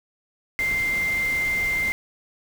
sine tone in noise, 2093 Hz, C7, in tune, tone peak -21 dBFS, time 0.59-1.92 s, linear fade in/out 0 ms, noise pink, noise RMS -35 dBFS, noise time 0.59-1.92 s, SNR +11 dB, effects none

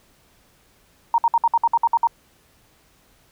sine tone bursts, 930 Hz, A#5, 4 cents flat, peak -13 dBFS, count 10, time 1.14-2.072 s, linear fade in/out 2 ms, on 41 ms, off 58 ms, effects pink hiss -58 dBFS RMS until 3.31 s

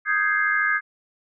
sine chord, Ab major seventh, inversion second, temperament equal, 1244.5 / 1568 / 1661.2 / 2093 Hz, Eb6 / G6 / Ab6 / C7, 0 / 0 / 0 / 0 cents, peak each -26 / -25 / -22 / -26 dBFS, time 0.05-0.81 s, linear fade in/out 50 ms, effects none

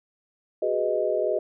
sine chord, G# minor seventh, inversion third, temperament just, 373.8 / 415.3 / 498.4 / 623 Hz, F#4 / G#4 / B4 / D#5, +18 / 0 / +16 / +2 cents, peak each -29 / -28 / -29 / -25 dBFS, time 0.62-1.39 s, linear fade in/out 5 ms, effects none

